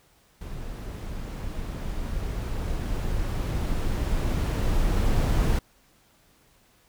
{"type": "noise with level ramp", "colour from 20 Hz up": "brown", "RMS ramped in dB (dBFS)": [-35, -21], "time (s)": [0.41, 5.59], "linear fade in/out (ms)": 5, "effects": ["pink hiss -61 dBFS RMS until 6.88 s"]}